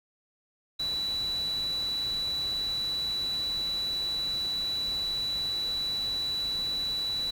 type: tone in noise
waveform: sine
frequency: 3951 Hz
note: B7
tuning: in tune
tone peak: -28 dBFS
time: 0.79-7.31 s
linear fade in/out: 10 ms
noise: pink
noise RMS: -44 dBFS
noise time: 0.79-7.31 s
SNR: +13 dB
effects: none